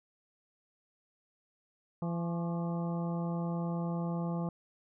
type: harmonic tone with a mistuned harmonic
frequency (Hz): 169.9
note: F3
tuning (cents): -47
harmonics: 1 / 2 / 3 / 4 / 5 / 6 / 7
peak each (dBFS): -32 / -43 / -43 / -45 / -46 / -49 / -51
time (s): 2.02-4.49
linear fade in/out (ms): 2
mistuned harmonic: 6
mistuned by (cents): +92
effects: none